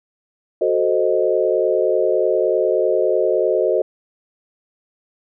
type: chord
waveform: sine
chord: F# diminished seventh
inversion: none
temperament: equal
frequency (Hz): 370 / 440 / 523.3 / 622.3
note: F#4 / A4 / C5 / Eb5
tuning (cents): 0 / 0 / 0 / 0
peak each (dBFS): -20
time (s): 0.61-3.82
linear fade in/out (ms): 5
effects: none